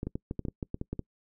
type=clicks; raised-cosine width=3 ms; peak=-20 dBFS; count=12; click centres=0.031 / 0.07 / 0.155 / 0.311 / 0.393 / 0.452 / 0.484 / 0.628 / 0.744 / 0.814 / 0.93 / 0.993 s; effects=noise-tail reverb RT60 0.1 s tail -25 dB re dry